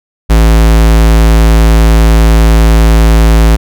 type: tone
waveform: square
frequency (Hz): 55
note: A1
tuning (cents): 0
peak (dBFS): -3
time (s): 0.29-3.57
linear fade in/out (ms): 20
effects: none